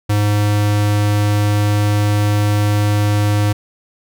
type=tone; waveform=square; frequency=103.83 Hz; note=G#2; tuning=in tune; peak=-13 dBFS; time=0.09-3.53 s; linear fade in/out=10 ms; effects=none

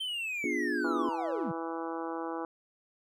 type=linear sweep; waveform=triangle; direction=down; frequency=3136 to 134.3 Hz; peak=-31 dBFS; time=0-1.52 s; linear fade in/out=10 ms
type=chord; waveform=sine; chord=B diminished seventh; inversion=none; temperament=equal; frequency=246.9 / 293.7 / 349.2 / 415.3 Hz; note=B3 / D4 / F4 / Ab4; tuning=0 / 0 / 0 / 0 cents; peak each=-36 / -34 / -34 / -38 dBFS; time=0.44-1.09 s; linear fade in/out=2 ms
type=harmonic tone; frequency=164.81 Hz; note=E3; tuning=in tune; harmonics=2 / 3 / 4 / 5 / 6 / 7 / 8 / 9; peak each=-37 / -40 / -45 / -41 / -43 / -44 / -47 / -50 dBFS; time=0.84-2.45 s; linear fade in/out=2 ms
effects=none

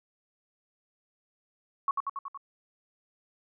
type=tone with echo; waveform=sine; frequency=1108.7 Hz; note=C#6; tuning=in tune; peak=-23 dBFS; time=1.88-1.91 s; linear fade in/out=2 ms; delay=93 ms; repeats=5; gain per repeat=-3 dB; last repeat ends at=2.375 s; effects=none

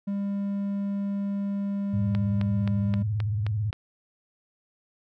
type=tone; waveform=triangle; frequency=200 Hz; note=G3; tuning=35 cents sharp; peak=-24 dBFS; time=0.07-3.03 s; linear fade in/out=10 ms
type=tone with vibrato; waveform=sine; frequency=105.3 Hz; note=G#2; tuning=24 cents sharp; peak=-24 dBFS; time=1.93-3.71 s; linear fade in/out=10 ms; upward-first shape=square; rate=18 Hz; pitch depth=100 cents each way
type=click train; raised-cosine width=0.3 ms; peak=-19 dBFS; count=7; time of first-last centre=2.15-3.729 s; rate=3.8 Hz
effects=none

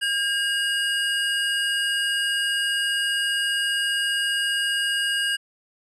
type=tone pair together; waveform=square; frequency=1615 / 2870 Hz; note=G#6 / F7; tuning=-49 / +47 cents; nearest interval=minor seventh; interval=996 cents; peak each=-25 dBFS; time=0.01-5.37 s; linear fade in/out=20 ms; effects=resampled to 24000 Hz

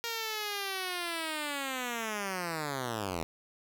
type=linear sweep; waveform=5% pulse; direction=down; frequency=468.5 to 77.78 Hz; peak=-22 dBFS; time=0.04-3.23 s; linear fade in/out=0 ms; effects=none

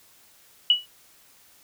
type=tone with exponential decay; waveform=sine; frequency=2938 Hz; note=F#7; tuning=13 cents flat; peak=-11 dBFS; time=0.7-0.86 s; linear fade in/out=2 ms; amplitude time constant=34 ms; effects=white hiss -56 dBFS RMS until 1.63 s

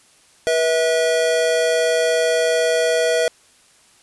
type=tone pair together; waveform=square; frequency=485.5 / 648 Hz; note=B4 / E5; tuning=-30 / -30 cents; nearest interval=perfect fourth; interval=500 cents; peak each=-19 dBFS; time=0.47-3.28 s; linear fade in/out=0 ms; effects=white hiss -53 dBFS RMS until 4.02 s + resampled to 24000 Hz

